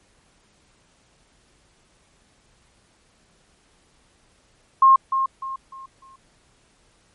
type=tone with echo; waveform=sine; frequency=1069 Hz; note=C6; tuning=37 cents sharp; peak=-9 dBFS; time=4.82-4.96 s; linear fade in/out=5 ms; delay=300 ms; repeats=4; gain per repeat=-9 dB; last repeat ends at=6.16 s; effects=pink hiss -60 dBFS RMS until 7.14 s + MP3 48 kbps